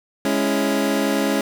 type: chord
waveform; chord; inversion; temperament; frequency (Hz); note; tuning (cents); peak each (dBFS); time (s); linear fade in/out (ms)
25% pulse; C# minor; second; equal; 207.7 / 277.2 / 329.6; G#3 / C#4 / E4; 0 / 0 / 0; -19 / -17 / -22; 0.25-1.41; 2
effects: none